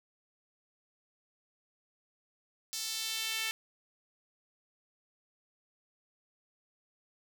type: tone with high-pass filter sweep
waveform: sawtooth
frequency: 443.3 Hz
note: A4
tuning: 13 cents sharp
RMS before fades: -36 dBFS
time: 2.73-3.51 s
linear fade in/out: 0 ms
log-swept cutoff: 5000 to 2400 Hz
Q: 1.6
effects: none